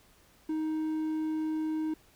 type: tone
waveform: triangle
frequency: 313.1 Hz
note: D#4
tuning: 11 cents sharp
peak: -27 dBFS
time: 0.49-1.94 s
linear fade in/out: 5 ms
effects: pink hiss -62 dBFS RMS until 2.15 s